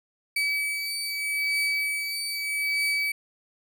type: beating tone pair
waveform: 35% pulse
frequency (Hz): 2287 / 2287.8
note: D7 / D7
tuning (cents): -47 / -46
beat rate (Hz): 0.8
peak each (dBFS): -29 / -25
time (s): 0.36-3.12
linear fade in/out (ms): 5
effects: none